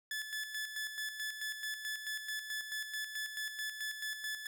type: tone with tremolo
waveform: sawtooth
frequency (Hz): 1729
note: A6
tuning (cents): -31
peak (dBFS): -33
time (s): 0.11-4.47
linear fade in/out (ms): 2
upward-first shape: square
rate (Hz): 4.6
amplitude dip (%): 55
effects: none